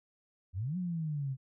sine exponential two-way sweep, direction up then down, 82.41 to 186 to 129.4 Hz, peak -32 dBFS, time 0.53-1.37 s, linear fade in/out 50 ms, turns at 0.77 s, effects none

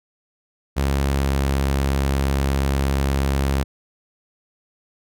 sawtooth tone with pitch glide, 68.9 to 68.46 Hz, C#2 to C#2, -10 to -21 cents, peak -14 dBFS, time 0.76-3.64 s, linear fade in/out 20 ms, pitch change -11 cents, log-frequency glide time 1.2-1.28 s, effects none

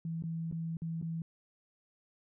sine tone with dropouts, 164.2 Hz, E3, 6 cents flat, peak -34 dBFS, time 0.05-1.22 s, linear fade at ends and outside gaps 2 ms, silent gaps 0.224-0.237 / 0.514-0.524 / 0.77-0.819 / 1.015-1.025 s, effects none

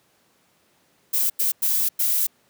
violet noise bursts at uneven times, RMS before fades -21 dBFS, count 4, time 1.13-1.3 / 1.39-1.52 / 1.62-1.89 / 1.99-2.27 s, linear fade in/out 10 ms, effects pink hiss -62 dBFS RMS until 2.49 s + high-pass 150 Hz 12 dB/octave

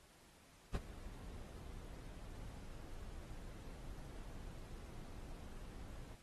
brown noise with ADSR envelope, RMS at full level -34 dBFS, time 0.73-6.16 s, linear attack 20 ms, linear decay 34 ms, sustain -17 dB, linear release 18 ms, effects pink hiss -66 dBFS RMS until 6.22 s + AAC 32 kbps

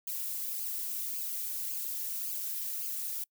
violet noise with flanger, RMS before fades -36 dBFS, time 0.07-3.24 s, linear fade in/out 5 ms, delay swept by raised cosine 0.52 to 3.12 ms, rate 1.8 Hz, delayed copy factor -0.7, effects noise-tail reverb RT60 0.1 s tail -26 dB re dry

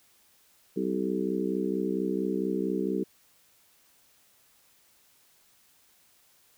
harmonic tone with a mistuned harmonic, 64.4 Hz, C2, 27 cents flat, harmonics 3 / 4 / 5 / 6 / 7, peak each -32 / -34 / -32 / -32 / -35 dBFS, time 0.76-3.04 s, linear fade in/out 10 ms, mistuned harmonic 7, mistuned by -44 cents, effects white hiss -63 dBFS RMS until 6.57 s

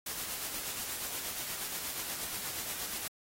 white noise with tremolo, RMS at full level -37 dBFS, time 0.06-3.08 s, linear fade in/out 5 ms, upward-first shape sine, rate 8.4 Hz, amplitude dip 35%, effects AAC 48 kbps

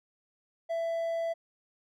triangle tone, 665 Hz, E5, 15 cents sharp, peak -27 dBFS, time 0.69-1.34 s, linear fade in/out 20 ms, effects none

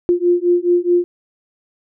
sine beating tone pair, 349.2 / 353.9 Hz, F4 / F4, 0 / +23 cents, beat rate 4.7 Hz, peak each -15 dBFS, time 0.09-1.04 s, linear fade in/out 0 ms, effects none

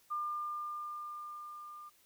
sine tone with level ramp, 1200 Hz, D6, 37 cents sharp, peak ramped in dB -33 to -47 dBFS, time 0.1-1.9 s, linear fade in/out 20 ms, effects white hiss -67 dBFS RMS until 2.05 s

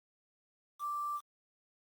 sine tone with quantisation, 1174.7 Hz, D6, in tune, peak -34 dBFS, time 0.79-1.21 s, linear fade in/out 50 ms, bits 9, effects Opus 48 kbps

